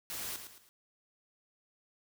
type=noise with echo; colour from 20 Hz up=white; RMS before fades=-40 dBFS; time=0.1-0.36 s; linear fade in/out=0 ms; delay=110 ms; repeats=3; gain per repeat=-8 dB; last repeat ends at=0.69 s; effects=none